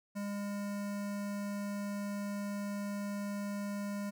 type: tone with notch filter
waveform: square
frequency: 202.8 Hz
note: G#3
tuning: 41 cents flat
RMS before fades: -38 dBFS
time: 0.15-4.11 s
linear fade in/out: 20 ms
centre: 3400 Hz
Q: 1.6
effects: none